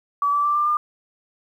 sine tone with pitch steps, 1146 / 1160 / 1174.1 / 1188.5 / 1203 Hz, D6 / D6 / D6 / D6 / D6, -43 / -22 / -1 / +20 / +41 cents, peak -17 dBFS, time 0.22-0.77 s, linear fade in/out 2 ms, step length 110 ms, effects 9-bit

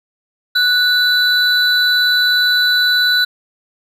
triangle tone pair together, 1480 / 3979 Hz, F#6 / B7, 0 / +12 cents, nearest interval octave + perfect fourth, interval 1712 cents, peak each -12 dBFS, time 0.55-3.25 s, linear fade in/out 10 ms, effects none

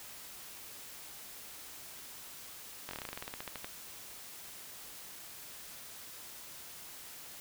slowing click train, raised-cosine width 0.3 ms, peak -24 dBFS, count 17, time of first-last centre 2.89-3.645 s, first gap 21 ms, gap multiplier 1.1, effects white hiss -49 dBFS RMS until 7.4 s

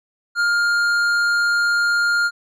triangle tone with tanh clipping, 1408 Hz, F6, 14 cents sharp, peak -17 dBFS, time 0.35-2.31 s, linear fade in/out 50 ms, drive 14 dB, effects none

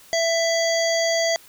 harmonic tone, 664 Hz, E5, 12 cents sharp, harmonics 1 / 3 / 5 / 7 / 9 / 10, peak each -20 / -26 / -31 / -28 / -34 / -30 dBFS, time 0.13-1.36 s, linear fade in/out 0 ms, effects white hiss -49 dBFS RMS until 1.48 s

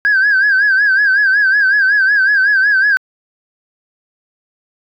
sine tone with vibrato, 1606 Hz, G6, 41 cents sharp, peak -7 dBFS, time 0.05-2.97 s, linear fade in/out 0 ms, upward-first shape sine, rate 5.4 Hz, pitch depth 98 cents each way, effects tanh soft clip ceiling -6 dBFS

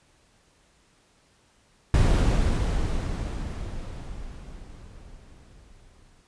brown noise with exponential decay, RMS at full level -17 dBFS, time 1.94-6.22 s, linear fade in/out 2 ms, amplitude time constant 930 ms, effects pink hiss -62 dBFS RMS until 6.27 s + resampled to 22050 Hz

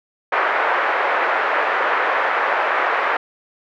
white band-pass noise, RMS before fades -19 dBFS, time 0.32-3.17 s, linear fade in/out 5 ms, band 460 to 1800 Hz, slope 24 dB/octave, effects none

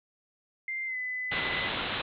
sine tone with pitch glide, 2093 to 2008 Hz, C7 to B6, 0 to +28 cents, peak -31 dBFS, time 0.68-1.68 s, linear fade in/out 2 ms, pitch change -72 cents, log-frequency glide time 0.86-0.97 s
white low-pass noise, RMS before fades -33 dBFS, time 1.31-2.02 s, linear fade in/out 10 ms, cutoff 3900 Hz, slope 96 dB/octave
effects none

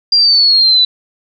sine exponential sweep, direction down, 4802 to 3951 Hz, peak -6 dBFS, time 0.12-0.85 s, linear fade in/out 5 ms, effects none

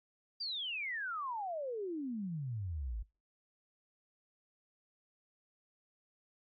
sine exponential sweep, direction down, 4823 to 49 Hz, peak -36 dBFS, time 0.4-3.03 s, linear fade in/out 10 ms, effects noise-tail reverb RT60 0.3 s tail -24 dB re dry + MP3 32 kbps

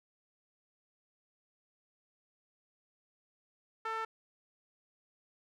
sawtooth tone with band-pass filter, 446 Hz, A4, 23 cents sharp, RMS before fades -37 dBFS, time 3.85-4.05 s, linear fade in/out 5 ms, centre 1300 Hz, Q 2.5, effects none

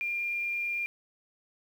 sine tone with quantisation, 2397 Hz, D7, 35 cents sharp, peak -29 dBFS, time 0.01-0.86 s, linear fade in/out 0 ms, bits 9, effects none

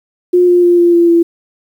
sine tone with pitch steps, 357.4 / 353.5 / 349.6 / 345.8 / 342 / 338.3 Hz, F4 / F4 / F4 / F4 / F4 / E4, +40 / +21 / +2 / -17 / -36 / +45 cents, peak -5 dBFS, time 0.33-1.23 s, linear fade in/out 10 ms, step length 150 ms, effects 7-bit

